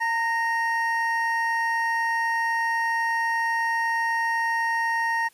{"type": "tone pair together", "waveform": "triangle", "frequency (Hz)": [914, 1862.1], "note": ["A#5", "A#6"], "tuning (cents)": [-34, -2], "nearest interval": "octave", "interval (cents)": 1232, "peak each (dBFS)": -23, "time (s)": [0, 5.29], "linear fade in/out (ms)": 20, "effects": ["white hiss -59 dBFS RMS until 5.33 s", "resampled to 32000 Hz"]}